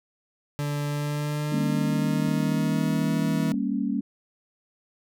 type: tone with pitch glide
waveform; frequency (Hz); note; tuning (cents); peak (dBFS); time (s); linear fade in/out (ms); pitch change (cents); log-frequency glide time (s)
40% pulse; 145.8 to 160.84; D3 to E3; -12 to -42; -25; 0.59-3.52; 0; +170; 0.87-3.14
type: chord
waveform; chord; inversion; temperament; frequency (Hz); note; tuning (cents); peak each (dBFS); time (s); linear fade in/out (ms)
sine; G diminished; none; equal with one note detuned; 199.08 / 233.1 / 277.2; G3 / Bb3 / Db4; +27 / 0 / 0; -28; 1.52-4.01; 5
type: clicks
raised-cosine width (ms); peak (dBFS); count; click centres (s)
2; -31; 2; 2.282 / 3.542
effects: none